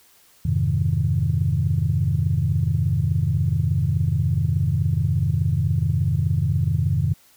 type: chord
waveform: sine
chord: F minor seventh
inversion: none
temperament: equal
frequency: 87.31 / 103.83 / 130.81 / 155.56 Hz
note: F2 / Ab2 / C3 / Eb3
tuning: 0 / 0 / 0 / 0 cents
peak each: -23 dBFS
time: 0.45-7.14 s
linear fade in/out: 5 ms
effects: tanh soft clip ceiling -8 dBFS + white hiss -55 dBFS RMS until 7.36 s